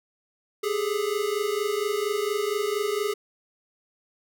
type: tone pair together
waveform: square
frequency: 402.8 / 427.1 Hz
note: G4 / G#4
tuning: +47 / +48 cents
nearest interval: minor second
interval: 101 cents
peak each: -28 dBFS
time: 0.63-3.14 s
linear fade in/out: 10 ms
effects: none